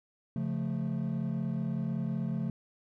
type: chord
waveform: triangle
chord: Db augmented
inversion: none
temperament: equal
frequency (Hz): 138.59 / 174.61 / 220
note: Db3 / F3 / A3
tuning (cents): 0 / 0 / 0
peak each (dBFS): -32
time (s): 0.36-2.5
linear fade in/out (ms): 2
effects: tanh soft clip ceiling -22 dBFS